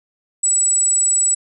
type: tone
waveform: sine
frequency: 7880 Hz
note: B8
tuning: 5 cents flat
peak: -13 dBFS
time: 0.43-1.35 s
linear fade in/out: 10 ms
effects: none